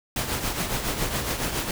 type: noise with tremolo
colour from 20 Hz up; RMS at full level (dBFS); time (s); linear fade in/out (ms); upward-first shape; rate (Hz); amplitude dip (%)
pink; -25; 0.16-1.71; 2; triangle; 7.2; 60
effects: none